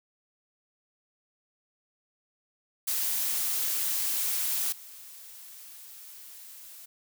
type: noise with level steps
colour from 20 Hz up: blue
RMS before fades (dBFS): -29 / -47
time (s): 2.87-6.86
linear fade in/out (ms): 10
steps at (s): 4.72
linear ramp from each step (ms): 5
effects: none